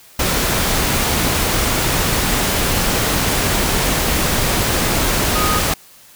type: tone in noise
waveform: sine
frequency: 1245 Hz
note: D#6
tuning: 1 cent sharp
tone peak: -19 dBFS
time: 5.35-5.59 s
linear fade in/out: 5 ms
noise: pink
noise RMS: -17 dBFS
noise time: 0.19-5.74 s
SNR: -5 dB
effects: white hiss -45 dBFS RMS until 6.15 s